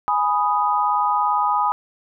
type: chord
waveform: sine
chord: G# minor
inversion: none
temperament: equal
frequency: 830.6 / 987.8 / 1244.5 Hz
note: G#5 / B5 / D#6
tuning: 0 / 0 / 0 cents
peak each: -21 dBFS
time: 0.08-1.72 s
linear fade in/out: 0 ms
effects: none